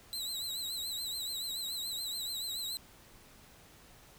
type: tone with vibrato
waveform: sawtooth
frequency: 3970 Hz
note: B7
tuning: 8 cents sharp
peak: -33 dBFS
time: 0.13-2.77 s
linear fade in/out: 0 ms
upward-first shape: triangle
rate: 7 Hz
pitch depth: 96 cents each way
effects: pink hiss -58 dBFS RMS until 4.18 s